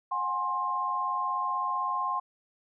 sine tone cluster, 727 / 823 / 1058 Hz, F#5 / G#5 / C6, -31 / -16 / +19 cents, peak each -37 / -35 / -28 dBFS, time 0.11-2.2 s, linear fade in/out 10 ms, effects none

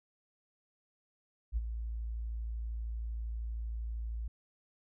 sine tone with ADSR envelope, 56.4 Hz, A1, 44 cents sharp, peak -27 dBFS, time 1.52-4.28 s, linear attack 48 ms, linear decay 31 ms, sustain -8 dB, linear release 5 ms, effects none

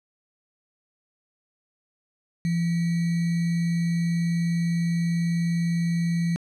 sine tone with sample-and-hold, 169.5 Hz, E3, 49 cents sharp, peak -21 dBFS, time 2.45-6.36 s, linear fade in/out 0 ms, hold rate 2100 Hz, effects low-pass 8000 Hz 12 dB/octave

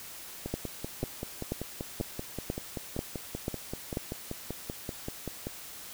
two click trains, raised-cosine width 2 ms, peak -17 / -21 dBFS, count 8 / 27, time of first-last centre 0.54-3.971 / 0.46-5.47 s, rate 2.04 / 5.19 Hz, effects white hiss -45 dBFS RMS until 5.93 s

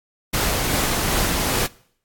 pink noise with tremolo, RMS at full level -20 dBFS, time 0.33-1.67 s, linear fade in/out 10 ms, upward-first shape triangle, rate 2.6 Hz, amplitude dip 25%, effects noise-tail reverb RT60 0.6 s tail -22 dB re dry + AAC 64 kbps

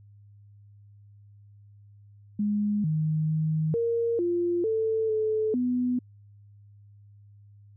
sine tone with pitch steps, 207.4 / 155.6 / 156.7 / 464.9 / 347.9 / 442.8 / 434.2 / 248.4 Hz, G#3 / D#3 / D#3 / A#4 / F4 / A4 / A4 / B3, -2 / 0 / +13 / -5 / -7 / +11 / -23 / +10 cents, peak -23 dBFS, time 2.39-5.99 s, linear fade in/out 5 ms, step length 450 ms, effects added 102 Hz sine -50 dBFS peak until 7.76 s

